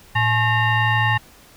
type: tone with frequency modulation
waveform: sine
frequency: 854 Hz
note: G#5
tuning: 48 cents sharp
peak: -15 dBFS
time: 0.15-1.18 s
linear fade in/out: 10 ms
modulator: 968 Hz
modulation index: 1.6
effects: pink hiss -48 dBFS RMS until 1.56 s